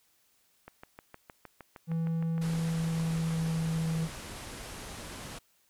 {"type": "click train", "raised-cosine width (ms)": 0.5, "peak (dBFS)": -30, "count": 19, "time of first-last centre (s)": [0.68, 3.462], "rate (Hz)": 6.47}
{"type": "tone with pitch glide", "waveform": "triangle", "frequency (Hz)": [164.3, 161.94], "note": ["E3", "E3"], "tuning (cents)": [-5, -30], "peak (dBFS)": -26, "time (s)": [1.87, 4.09], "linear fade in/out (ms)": 50, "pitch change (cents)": -25, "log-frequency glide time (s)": [2.51, 3.95]}
{"type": "low-pass noise", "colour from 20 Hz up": "pink", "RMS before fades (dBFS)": -43, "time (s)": [2.41, 5.39], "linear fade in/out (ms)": 10, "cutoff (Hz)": 12000, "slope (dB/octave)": 96}
{"effects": ["white hiss -69 dBFS RMS until 5.69 s"]}